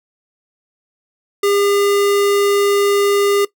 square tone, 403.7 Hz, G#4, 49 cents flat, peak -13 dBFS, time 1.43-3.45 s, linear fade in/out 5 ms, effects noise-tail reverb RT60 0.1 s tail -18 dB re dry

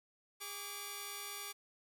5% pulse tone pair together, 408 / 1154 Hz, G#4 / D6, -31 / -31 cents, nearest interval octave + tritone, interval 1800 cents, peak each -37 / -32 dBFS, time 0.4-1.53 s, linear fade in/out 20 ms, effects none

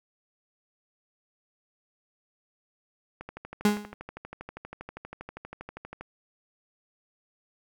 click train, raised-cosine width 0.5 ms, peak -24 dBFS, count 36, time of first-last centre 3.21-6.01 s, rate 12.5 Hz
35% pulse tone with exponential decay, 207.7 Hz, G#3, in tune, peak -16 dBFS, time 3.65-3.94 s, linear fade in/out 2 ms, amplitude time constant 62 ms
effects none

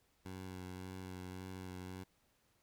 15% pulse tone with vibrato, 92.5 Hz, F#2, in tune, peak -39 dBFS, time 0.25-2.04 s, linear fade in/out 10 ms, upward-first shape sine, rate 1.8 Hz, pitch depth 20 cents each way, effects pink hiss -75 dBFS RMS until 2.62 s

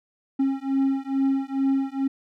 triangle beating tone pair, 269.7 / 272 Hz, C#4 / C#4, -47 / -33 cents, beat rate 2.3 Hz, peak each -22 dBFS, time 0.39-2.08 s, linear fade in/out 10 ms, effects none

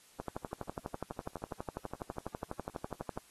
click train, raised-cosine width 1 ms, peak -24 dBFS, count 37, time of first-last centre 0.2-3.175 s, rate 12.1 Hz, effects white hiss -62 dBFS RMS until 3.3 s + AAC 32 kbps

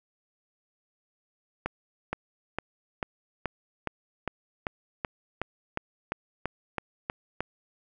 accelerating click train, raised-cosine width 0.5 ms, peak -14 dBFS, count 16, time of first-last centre 1.66-7.406 s, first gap 470 ms, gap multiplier 0.97, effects none

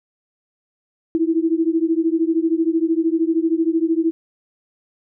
sine beating tone pair, 321.7 / 334.7 Hz, E4 / E4, -42 / +26 cents, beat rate 13 Hz, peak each -18 / -19 dBFS, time 1.15-4.11 s, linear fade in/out 0 ms, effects none

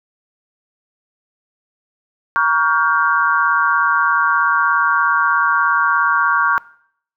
sine chord, G half-diminished seventh, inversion first, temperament just, 940.8 / 1128.9 / 1411.2 / 1568 Hz, Bb5 / Db6 / F6 / G6, +16 / +31 / +18 / 0 cents, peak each -21 / -16 / -17 / -19 dBFS, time 2.36-6.58 s, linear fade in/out 0 ms, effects noise-tail reverb RT60 0.6 s tail -20 dB re dry

